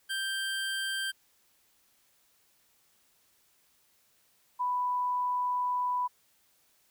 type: tone pair in turn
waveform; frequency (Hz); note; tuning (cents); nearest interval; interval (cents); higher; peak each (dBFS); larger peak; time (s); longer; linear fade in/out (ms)
25% pulse / sine; 1575 / 990.8; G6 / B5; +8 / +5; minor sixth; 803; first; -27; neither; 0.09-1.12 / 4.59-6.08; second; 20
effects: white hiss -68 dBFS RMS until 6.9 s